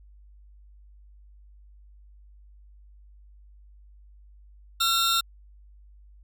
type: tone cluster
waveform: 40% pulse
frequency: 1361 / 3677 / 3977 / 4229 Hz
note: F6 / A#7 / B7 / C8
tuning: -45 / -24 / +11 / +18 cents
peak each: -24 / -23 / -32 / -32 dBFS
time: 4.8-5.21 s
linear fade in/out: 10 ms
effects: added 50 Hz sine -49 dBFS peak until 6.23 s